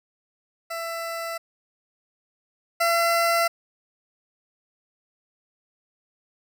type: tone pair in turn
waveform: 20% pulse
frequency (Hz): 667 / 677.1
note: E5 / E5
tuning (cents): +20 / +46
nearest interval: unison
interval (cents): 26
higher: second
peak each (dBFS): -24 / -14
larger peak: second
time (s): 0.7-1.38 / 2.8-3.48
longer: neither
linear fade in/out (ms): 10
effects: none